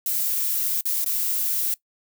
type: noise with dropouts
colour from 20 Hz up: violet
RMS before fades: -24 dBFS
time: 0.06-1.74 s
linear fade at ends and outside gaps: 1 ms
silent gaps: 0.809-0.855 / 1.043-1.061 s
effects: noise-tail reverb RT60 0.1 s tail -20 dB re dry

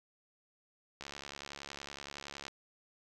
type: click train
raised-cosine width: 0.2 ms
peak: -26 dBFS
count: 105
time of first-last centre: 1.01-2.481 s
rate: 70.7 Hz
effects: none

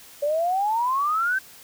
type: exponential sweep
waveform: sine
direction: up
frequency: 566 to 1576 Hz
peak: -20 dBFS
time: 0.22-1.39 s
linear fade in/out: 10 ms
effects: white hiss -47 dBFS RMS until 1.63 s

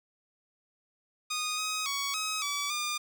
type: tone with pitch steps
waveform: 10% pulse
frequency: 1237 / 1260 / 1120 / 1271 / 1146 / 1205 Hz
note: D#6 / D#6 / C#6 / D#6 / D6 / D6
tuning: -10 / +21 / +18 / +36 / -43 / +44 cents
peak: -22 dBFS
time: 1.3-2.98 s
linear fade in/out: 10 ms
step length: 280 ms
effects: none

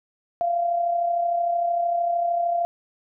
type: tone with amplitude modulation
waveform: sine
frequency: 690 Hz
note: F5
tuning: 21 cents flat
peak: -18 dBFS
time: 0.41-2.65 s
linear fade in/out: 0 ms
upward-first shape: sine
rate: 33.2 Hz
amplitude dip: 45%
effects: none

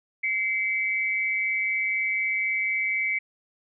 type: tone pair together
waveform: sine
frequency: 2081 / 2285 Hz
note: C7 / D7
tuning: -10 / -48 cents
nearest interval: major second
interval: 162 cents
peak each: -26 dBFS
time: 0.23-3.19 s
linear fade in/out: 10 ms
effects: none

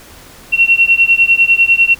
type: beating tone pair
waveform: sine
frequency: 2722 / 2732 Hz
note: F7 / F7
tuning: -45 / -39 cents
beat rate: 10 Hz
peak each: -10 dBFS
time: 0.52-1.95 s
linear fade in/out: 20 ms
effects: pink hiss -38 dBFS RMS until 1.99 s

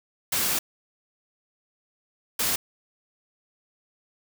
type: noise bursts at uneven times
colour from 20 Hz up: white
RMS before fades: -25 dBFS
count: 2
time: 0.32-0.59 / 2.39-2.56 s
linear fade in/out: 5 ms
effects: none

